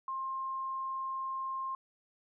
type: tone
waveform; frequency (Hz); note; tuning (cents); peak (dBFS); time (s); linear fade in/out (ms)
sine; 1061; C6; +24; -34; 0.08-1.75; 2
effects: none